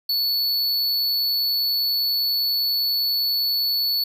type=tone; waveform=square; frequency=4435 Hz; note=C#8; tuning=in tune; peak=-20 dBFS; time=0.09-4.04 s; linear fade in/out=5 ms; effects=none